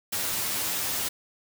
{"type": "noise with comb filter", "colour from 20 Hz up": "white", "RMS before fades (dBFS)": -29, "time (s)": [0.12, 1.09], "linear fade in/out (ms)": 10, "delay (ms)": 10, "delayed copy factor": 0.5, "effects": []}